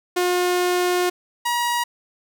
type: tone pair in turn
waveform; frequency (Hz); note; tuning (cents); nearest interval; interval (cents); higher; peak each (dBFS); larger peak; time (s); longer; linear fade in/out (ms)
sawtooth; 358.3 / 956.5; F4 / A#5; +44 / +44; octave + perfect fourth; 1700; second; -14 / -16; first; 0.16-1.1 / 1.45-1.84; first; 10
effects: none